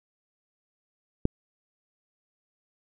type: click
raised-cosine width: 3 ms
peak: -9 dBFS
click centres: 1.254 s
effects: none